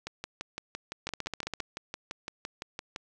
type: two click trains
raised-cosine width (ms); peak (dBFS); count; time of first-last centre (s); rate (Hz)
0.2; -16 / -19; 9 / 18; 1.07-1.603 / 0.07-2.961; 15 / 5.88
effects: none